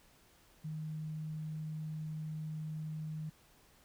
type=tone; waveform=sine; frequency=155.56 Hz; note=D#3; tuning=in tune; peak=-38 dBFS; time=0.64-3.3 s; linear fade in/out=10 ms; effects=pink hiss -65 dBFS RMS until 3.84 s